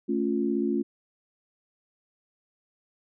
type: chord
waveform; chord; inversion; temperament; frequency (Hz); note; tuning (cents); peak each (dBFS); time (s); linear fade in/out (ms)
sine; A augmented; none; equal with one note detuned; 220 / 277.2 / 351; A3 / C#4 / E#4; 0 / 0 / +9; -28; 0.08-0.83; 20
effects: none